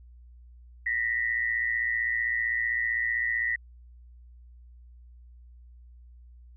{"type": "tone pair together", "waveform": "sine", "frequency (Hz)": [1851, 1966.6], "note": ["A#6", "B6"], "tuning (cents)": [-13, -8], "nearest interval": "minor second", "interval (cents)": 105, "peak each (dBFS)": [-29, -27], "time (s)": [0.86, 3.56], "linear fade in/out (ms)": 5, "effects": ["added 60 Hz sine -48 dBFS peak until 6.56 s"]}